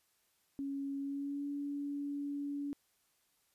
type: tone with pitch glide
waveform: sine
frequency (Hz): 277.2 to 285.3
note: C#4 to C#4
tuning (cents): 0 to +50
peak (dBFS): -36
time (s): 0.59-2.73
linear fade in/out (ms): 0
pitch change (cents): +50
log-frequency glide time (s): 0.99-1.46
effects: white hiss -75 dBFS RMS until 3.54 s + resampled to 32000 Hz